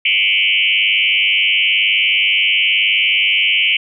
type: tone with frequency modulation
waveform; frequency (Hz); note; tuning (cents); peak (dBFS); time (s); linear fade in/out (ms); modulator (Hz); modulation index
sine; 2637; E7; 0; -11; 0.05-3.77; 5; 99; 4.6
effects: none